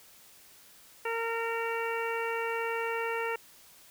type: harmonic tone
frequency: 458.9 Hz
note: A#4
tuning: 27 cents flat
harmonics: 1 / 2 / 3 / 4 / 5 / 6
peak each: -33 / -36 / -38 / -39 / -40 / -41 dBFS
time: 1.05-3.36 s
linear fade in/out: 5 ms
effects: white hiss -56 dBFS RMS until 3.9 s